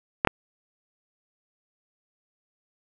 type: clicks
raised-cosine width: 0.5 ms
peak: -4 dBFS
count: 2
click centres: 0.249 / 0.273 s
effects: none